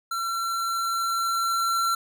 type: tone with level ramp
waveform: square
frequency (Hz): 1356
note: E6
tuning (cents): +49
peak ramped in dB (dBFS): -27 to -22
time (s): 0.11-1.95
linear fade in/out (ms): 5
effects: none